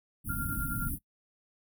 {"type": "band-stop noise", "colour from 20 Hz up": "pink", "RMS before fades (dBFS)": -34, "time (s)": [0.24, 0.99], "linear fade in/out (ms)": 50, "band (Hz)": [300, 9600], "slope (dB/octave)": 96}
{"type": "tone with tremolo", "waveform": "sine", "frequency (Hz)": 1396.9, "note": "F6", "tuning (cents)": 0, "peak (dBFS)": -34, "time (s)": [0.29, 0.89], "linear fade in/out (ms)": 5, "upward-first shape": "sine", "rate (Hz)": 9.7, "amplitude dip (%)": 65}
{"effects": ["noise-tail reverb RT60 0.1 s tail -21 dB re dry"]}